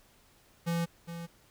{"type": "tone with echo", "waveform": "square", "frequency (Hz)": 169, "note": "E3", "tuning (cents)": 43, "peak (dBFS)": -29, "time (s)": [0.66, 0.86], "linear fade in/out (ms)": 20, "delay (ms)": 410, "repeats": 1, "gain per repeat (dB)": -10, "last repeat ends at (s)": 1.27, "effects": ["pink hiss -63 dBFS RMS until 1.5 s"]}